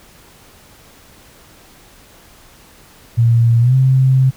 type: tone with pitch glide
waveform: sine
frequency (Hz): 116.54 to 131.57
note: A#2 to C3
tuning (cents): 0 to +10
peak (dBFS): -8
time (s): 3.17-4.31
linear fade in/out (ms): 20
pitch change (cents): +210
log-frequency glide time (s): 3.6-3.75
effects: pink hiss -45 dBFS RMS until 4.36 s